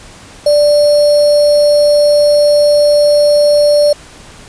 sine tone with sample-and-hold, 587.3 Hz, D5, in tune, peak -5 dBFS, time 0.46-3.93 s, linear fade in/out 5 ms, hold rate 4900 Hz, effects pink hiss -36 dBFS RMS until 4.48 s + resampled to 22050 Hz

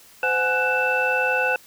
sine tone cluster, 513 / 738 / 838 / 1486 / 2649 Hz, C5 / F#5 / G#5 / F#6 / E7, -34 / -5 / +15 / +7 / +8 cents, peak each -24 / -29 / -27 / -22 / -24 dBFS, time 0.23-1.56 s, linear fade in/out 2 ms, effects tanh soft clip ceiling -9 dBFS + white hiss -50 dBFS RMS until 1.66 s

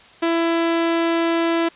sawtooth tone, 333.6 Hz, E4, 21 cents sharp, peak -13 dBFS, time 0.22-1.69 s, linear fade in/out 10 ms, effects white hiss -47 dBFS RMS until 1.75 s + resampled to 8000 Hz

